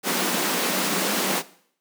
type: high-pass noise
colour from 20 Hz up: pink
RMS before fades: -24 dBFS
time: 0.03-1.43 s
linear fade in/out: 50 ms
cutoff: 170 Hz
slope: 96 dB/octave
effects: noise-tail reverb RT60 0.6 s tail -18 dB re dry

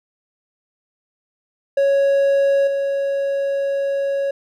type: tone with level steps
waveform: triangle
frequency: 554.4 Hz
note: C#5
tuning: in tune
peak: -11 / -16 dBFS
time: 1.77-4.31 s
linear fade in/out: 5 ms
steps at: 2.67 s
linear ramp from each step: 5 ms
effects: none

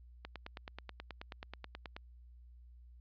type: click train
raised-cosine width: 0.3 ms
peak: -28 dBFS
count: 17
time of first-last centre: 0.25-1.965 s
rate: 9.33 Hz
effects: added 60 Hz sine -54 dBFS peak until 3 s + resampled to 11025 Hz

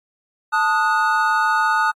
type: chord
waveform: triangle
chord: D# diminished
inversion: second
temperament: equal with one note detuned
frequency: 880 / 1244.5 / 1462.1 Hz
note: A5 / D#6 / F#6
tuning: 0 / 0 / -21 cents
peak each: -18 dBFS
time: 0.52-1.92 s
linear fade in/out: 20 ms
effects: AAC 64 kbps

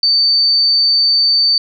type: tone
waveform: sine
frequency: 4570 Hz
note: D8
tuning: 48 cents flat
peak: -9 dBFS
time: 0.03-1.58 s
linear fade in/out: 2 ms
effects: none

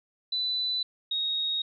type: tone pair in turn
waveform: sine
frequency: 3990 / 3757 Hz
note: B7 / A#7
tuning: +17 / +13 cents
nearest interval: minor second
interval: 104 cents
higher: first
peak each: -26 dBFS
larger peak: neither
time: 0.32-0.83 / 1.11-1.62 s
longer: neither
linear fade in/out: 5 ms
effects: none

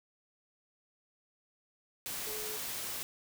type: tone in noise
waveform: sine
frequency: 428.8 Hz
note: A4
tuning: 45 cents flat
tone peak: -43 dBFS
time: 2.27-2.57 s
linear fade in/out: 0 ms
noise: white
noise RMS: -39 dBFS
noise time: 2.06-3.03 s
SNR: -7 dB
effects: none

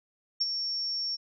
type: tone with ADSR envelope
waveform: sine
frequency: 5480 Hz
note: F8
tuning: 34 cents flat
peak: -22 dBFS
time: 0.4-1.17 s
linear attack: 15 ms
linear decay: 30 ms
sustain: -7 dB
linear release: 26 ms
effects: none

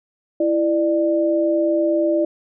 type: tone pair together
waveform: sine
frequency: 332.6 / 596 Hz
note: E4 / D5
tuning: +16 / +25 cents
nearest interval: minor seventh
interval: 1009 cents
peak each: -18 dBFS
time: 0.4-2.25 s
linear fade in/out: 5 ms
effects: none

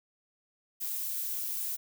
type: noise with amplitude modulation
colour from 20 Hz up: violet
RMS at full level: -32 dBFS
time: 0.8-1.77 s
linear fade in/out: 20 ms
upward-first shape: sine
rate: 284 Hz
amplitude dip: 55%
effects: none

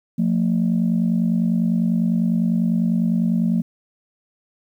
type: tone pair together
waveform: sine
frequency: 176.4 / 226.4 Hz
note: F3 / A3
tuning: +18 / +50 cents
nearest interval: major third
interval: 432 cents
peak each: -18 dBFS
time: 0.18-3.62 s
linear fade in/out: 10 ms
effects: tanh soft clip ceiling -11 dBFS + 9-bit

